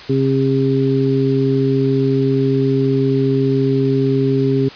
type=harmonic tone; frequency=134.6 Hz; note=C3; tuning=49 cents sharp; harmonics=1 / 2 / 3; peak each=-17 / -17 / -17 dBFS; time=0.09-4.69 s; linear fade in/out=10 ms; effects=white hiss -35 dBFS RMS until 4.75 s + resampled to 11025 Hz